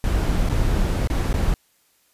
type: noise with dropouts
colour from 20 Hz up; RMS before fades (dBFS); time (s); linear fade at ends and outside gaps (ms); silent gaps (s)
brown; -20; 0.04-1.54; 1; 0.489-0.496 / 1.074-1.1 / 1.33-1.34
effects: white hiss -62 dBFS RMS until 2.13 s + resampled to 32000 Hz